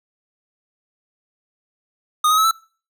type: tone with pitch steps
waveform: square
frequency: 1234 / 1262.8 / 1292.4 / 1322.6 Hz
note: D#6 / D#6 / E6 / E6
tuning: -15 / +25 / -35 / +5 cents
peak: -14 dBFS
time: 2.24-2.512 s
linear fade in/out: 5 ms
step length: 68 ms
effects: noise-tail reverb RT60 0.4 s tail -23 dB re dry